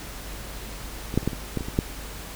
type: clicks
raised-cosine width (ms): 3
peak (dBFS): -18 / -6 / -24 / -9 / -20 / -12 / -19 / -20 / -7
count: 9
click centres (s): 1.141 / 1.176 / 1.23 / 1.276 / 1.332 / 1.573 / 1.608 / 1.685 / 1.789
effects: added 50 Hz sine -39 dBFS peak until 2.35 s + pink hiss -39 dBFS RMS until 2.35 s